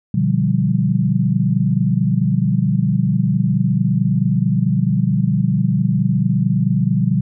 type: chord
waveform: sine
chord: G dominant seventh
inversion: first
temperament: just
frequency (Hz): 122.5 / 147 / 176.4 / 196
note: B2 / D3 / F3 / G3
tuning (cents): -14 / +2 / +18 / 0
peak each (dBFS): -19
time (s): 0.14-7.21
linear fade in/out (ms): 5
effects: none